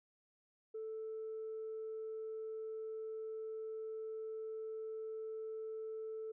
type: tone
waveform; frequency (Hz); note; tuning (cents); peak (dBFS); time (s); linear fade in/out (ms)
sine; 440; A4; 0; -40; 0.74-6.32; 10
effects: tanh soft clip ceiling -38 dBFS